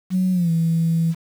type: tone with pitch glide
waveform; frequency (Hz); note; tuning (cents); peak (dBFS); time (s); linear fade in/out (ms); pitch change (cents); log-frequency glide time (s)
sine; 185 to 164.82; F#3 to E3; 0 to 0; -15; 0.1-1.15; 50; -200; 0.32-0.51
effects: tanh soft clip ceiling -11 dBFS + 7-bit